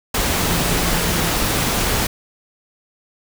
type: tone in noise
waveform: sine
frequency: 170.8 Hz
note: F3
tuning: 38 cents flat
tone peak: -25 dBFS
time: 0.39-1.32 s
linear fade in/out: 5 ms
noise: pink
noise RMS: -19 dBFS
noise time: 0.14-2.07 s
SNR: -9 dB
effects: none